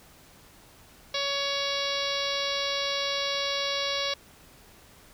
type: harmonic tone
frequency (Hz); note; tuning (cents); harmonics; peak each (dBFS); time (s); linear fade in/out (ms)
560; C#5; +18; 1 / 2 / 3 / 4 / 5 / 6 / 7 / 8 / 9 / 10; -33 / -36 / -39 / -36 / -38 / -35 / -33 / -37 / -39 / -39; 1.14-4.14; 5
effects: pink hiss -54 dBFS RMS until 5.13 s